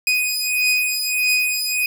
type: beating tone pair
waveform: sawtooth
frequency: 2492 / 2493.6 Hz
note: D#7 / D#7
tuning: +2 / +3 cents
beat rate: 1.6 Hz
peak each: -17 dBFS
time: 0.07-1.86 s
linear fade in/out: 2 ms
effects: none